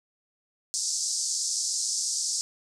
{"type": "band-pass noise", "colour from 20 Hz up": "pink", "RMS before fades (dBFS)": -29, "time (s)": [0.74, 2.41], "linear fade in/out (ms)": 0, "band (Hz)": [4900, 8500], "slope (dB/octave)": 48, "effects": []}